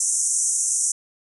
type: band-pass noise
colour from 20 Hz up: white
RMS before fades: -22 dBFS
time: 0-0.92 s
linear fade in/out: 5 ms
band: 5900 to 9700 Hz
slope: 96 dB/octave
effects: none